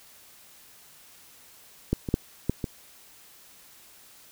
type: clicks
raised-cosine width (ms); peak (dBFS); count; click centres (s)
3; -10 / -17 / -8 / -10 / -15; 5; 1.93 / 2.088 / 2.141 / 2.496 / 2.642
effects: white hiss -53 dBFS RMS until 4.31 s